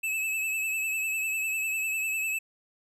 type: tone with vibrato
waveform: square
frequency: 2607 Hz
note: E7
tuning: 20 cents flat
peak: -28 dBFS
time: 0.03-2.39 s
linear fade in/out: 10 ms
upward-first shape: sine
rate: 10 Hz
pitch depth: 38 cents each way
effects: none